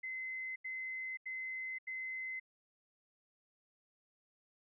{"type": "tone bursts", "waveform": "sine", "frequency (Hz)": 2052, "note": "C7", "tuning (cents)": -34, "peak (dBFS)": -39, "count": 4, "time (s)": [0.03, 2.399], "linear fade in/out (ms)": 10, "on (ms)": 530, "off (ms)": 83, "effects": []}